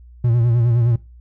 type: tone with vibrato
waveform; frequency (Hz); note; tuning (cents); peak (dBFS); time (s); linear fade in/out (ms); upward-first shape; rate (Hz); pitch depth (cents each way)
triangle; 118.3; A#2; +26; -11; 0.24-0.96; 5; sine; 9.7; 62
effects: noise-tail reverb RT60 0.3 s tail -21 dB re dry + added 60 Hz sine -40 dBFS peak until 1.2 s